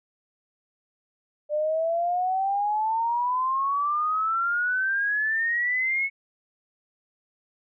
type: exponential sweep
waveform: sine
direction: up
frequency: 592 to 2212 Hz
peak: -22 dBFS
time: 1.49-6.1 s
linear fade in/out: 50 ms
effects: none